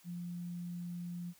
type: tone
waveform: sine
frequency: 174.61 Hz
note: F3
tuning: in tune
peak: -39 dBFS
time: 0.04-1.34 s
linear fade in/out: 50 ms
effects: white hiss -64 dBFS RMS until 1.39 s